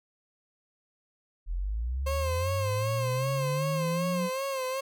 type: linear sweep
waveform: sine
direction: up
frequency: 39.04 to 185 Hz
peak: -28 dBFS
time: 1.46-4.3 s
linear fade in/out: 50 ms
type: tone with vibrato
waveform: 30% pulse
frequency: 531 Hz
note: C5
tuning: 25 cents sharp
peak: -27 dBFS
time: 2.06-4.81 s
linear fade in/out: 10 ms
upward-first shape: sine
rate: 2.6 Hz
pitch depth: 62 cents each way
effects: none